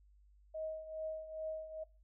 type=tone with tremolo; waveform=sine; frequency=631 Hz; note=D#5; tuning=24 cents sharp; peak=-37 dBFS; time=0.54-1.84 s; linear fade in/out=10 ms; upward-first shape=triangle; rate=2.4 Hz; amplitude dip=75%; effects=noise-tail reverb RT60 0.3 s tail -21 dB re dry + added 50 Hz sine -62 dBFS peak until 2.03 s